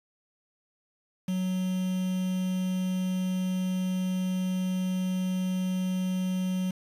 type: tone with quantisation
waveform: triangle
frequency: 185 Hz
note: F#3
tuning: in tune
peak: -24 dBFS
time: 1.28-6.71 s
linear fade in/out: 5 ms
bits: 7
effects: resampled to 32000 Hz